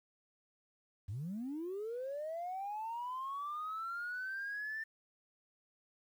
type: linear sweep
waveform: sine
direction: up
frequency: 87 to 1793 Hz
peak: -37 dBFS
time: 1.08-4.84 s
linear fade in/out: 10 ms
effects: tanh soft clip ceiling -34 dBFS + 11-bit